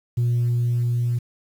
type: tone with level ramp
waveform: sine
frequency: 120.2 Hz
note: B2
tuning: 46 cents flat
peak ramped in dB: -15 to -18 dBFS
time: 0.17-1.19 s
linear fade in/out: 10 ms
effects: tanh soft clip ceiling -16 dBFS + 8-bit